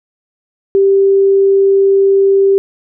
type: tone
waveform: sine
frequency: 392 Hz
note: G4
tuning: in tune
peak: -6 dBFS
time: 0.75-2.58 s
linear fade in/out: 0 ms
effects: none